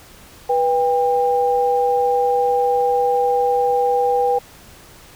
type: tone pair together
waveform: sine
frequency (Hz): 490.1 / 799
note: B4 / G5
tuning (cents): -13 / +33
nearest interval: minor sixth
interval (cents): 846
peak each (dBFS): -17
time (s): 0.49-4.39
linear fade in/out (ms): 10
effects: pink hiss -44 dBFS RMS until 5.15 s